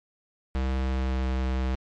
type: tone with pitch glide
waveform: square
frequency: 65.41 to 64.66 Hz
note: C2 to C2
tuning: 0 to -20 cents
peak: -25 dBFS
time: 0.55-1.75 s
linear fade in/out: 0 ms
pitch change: -20 cents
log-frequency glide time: 0.77-1.27 s
effects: low-pass 4000 Hz 12 dB/octave + MP3 64 kbps